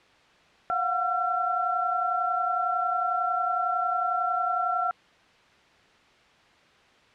sine tone cluster, 704 / 735 / 1355 Hz, F5 / F#5 / E6, +14 / -12 / +47 cents, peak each -30 / -29 / -26 dBFS, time 0.7-4.91 s, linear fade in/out 0 ms, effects white hiss -57 dBFS RMS until 7.14 s + low-pass 3000 Hz 12 dB/octave

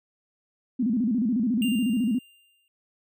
sine tone with vibrato, 232.5 Hz, A#3, 4 cents flat, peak -21 dBFS, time 0.79-2.19 s, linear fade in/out 10 ms, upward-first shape square, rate 14 Hz, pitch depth 160 cents each way
square tone with exponential decay, 2794 Hz, F7, in tune, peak -29 dBFS, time 1.62-2.68 s, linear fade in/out 1 ms, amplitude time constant 230 ms
effects none

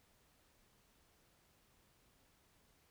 silence, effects pink hiss -72 dBFS RMS until 2.9 s

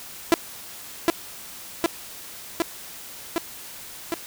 sawtooth tone with echo, 335.4 Hz, E4, 30 cents sharp, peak -9 dBFS, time 0.32-0.34 s, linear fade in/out 0 ms, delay 760 ms, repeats 5, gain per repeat -2 dB, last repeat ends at 4.14 s, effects white hiss -40 dBFS RMS until 4.26 s

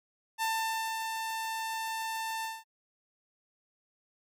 sawtooth tone with ADSR envelope, 893 Hz, A5, 25 cents sharp, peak -24 dBFS, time 0.38-2.64 s, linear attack 41 ms, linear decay 540 ms, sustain -5 dB, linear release 200 ms, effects MP3 64 kbps

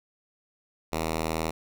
5% pulse tone, 80.3 Hz, E2, 45 cents flat, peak -16 dBFS, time 0.92-1.51 s, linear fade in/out 10 ms, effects none

